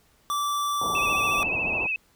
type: tone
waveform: square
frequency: 1164 Hz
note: D6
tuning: 16 cents flat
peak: -25 dBFS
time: 0.3-1.43 s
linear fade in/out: 0 ms
type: low-pass noise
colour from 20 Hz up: white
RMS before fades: -34 dBFS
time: 0.81-1.87 s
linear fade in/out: 5 ms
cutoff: 1000 Hz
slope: 48 dB/octave
type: tone with vibrato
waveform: sine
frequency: 2593 Hz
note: E7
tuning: 29 cents flat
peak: -24 dBFS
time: 0.95-1.96 s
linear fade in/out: 2 ms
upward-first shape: sine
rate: 14 Hz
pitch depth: 54 cents each way
effects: pink hiss -62 dBFS RMS until 2.15 s